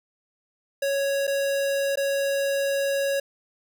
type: tone with dropouts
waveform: square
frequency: 554.4 Hz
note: C#5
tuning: in tune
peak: -23 dBFS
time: 0.82-3.2 s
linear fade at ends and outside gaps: 5 ms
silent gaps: 1.27-1.276 / 1.957-1.972 s
effects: none